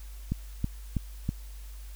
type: click train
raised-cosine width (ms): 5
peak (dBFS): -15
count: 4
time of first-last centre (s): 0.32-1.291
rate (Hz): 3.09
effects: added 50 Hz sine -40 dBFS peak until 1.95 s + white hiss -55 dBFS RMS until 1.95 s